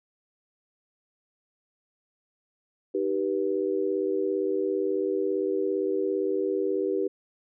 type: chord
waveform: sine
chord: Eb augmented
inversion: none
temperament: just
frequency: 311.1 / 388.9 / 486.1 Hz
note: Eb4 / G4 / B4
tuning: 0 / -14 / -28 cents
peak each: -31 / -26 / -30 dBFS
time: 2.94-7.08 s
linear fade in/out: 10 ms
effects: none